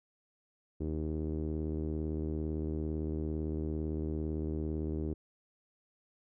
sawtooth tone with low-pass filter, 77.78 Hz, D#2, in tune, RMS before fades -35 dBFS, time 0.8-5.14 s, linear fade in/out 10 ms, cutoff 360 Hz, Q 3.5, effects none

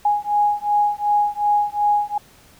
sine beating tone pair, 827 / 829.7 Hz, G#5 / G#5, -8 / -2 cents, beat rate 2.7 Hz, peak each -19 dBFS, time 0.05-2.18 s, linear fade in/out 5 ms, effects pink hiss -50 dBFS RMS until 2.59 s

